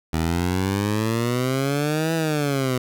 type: exponential two-way sweep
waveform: 15% pulse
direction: up then down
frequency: 79 to 164.81 to 124.9 Hz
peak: -14 dBFS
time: 0.13-2.78 s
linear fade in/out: 5 ms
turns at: 2.14 s
effects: none